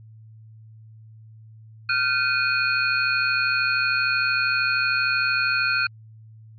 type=tone cluster; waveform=sine; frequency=1397 / 1530 / 2474 / 4319 Hz; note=F6 / G6 / D#7 / C#8; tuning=0 / -42 / -10 / -46 cents; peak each=-24 / -25 / -23 / -28 dBFS; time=1.89-5.87 s; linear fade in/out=5 ms; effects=added 110 Hz sine -43 dBFS peak until 6.58 s + MP3 48 kbps